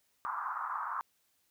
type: band-pass noise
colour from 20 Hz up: white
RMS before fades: -37 dBFS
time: 0.25-1.01 s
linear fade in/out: 0 ms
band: 930 to 1300 Hz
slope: 48 dB/octave
effects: white hiss -74 dBFS RMS until 1.5 s